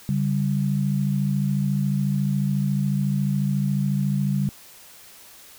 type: tone pair together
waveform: sine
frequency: 141.95 / 196 Hz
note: C#3 / G3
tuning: +41 / 0 cents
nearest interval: tritone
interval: 559 cents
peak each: -22 / -23 dBFS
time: 0.09-4.49 s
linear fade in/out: 0 ms
effects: white hiss -47 dBFS RMS until 5.58 s